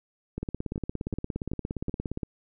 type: two click trains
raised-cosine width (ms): 3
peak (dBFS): -18 / -19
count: 32 / 5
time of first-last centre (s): 0.43-2.232 / 0.38-1.895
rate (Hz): 17.2 / 2.64
effects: none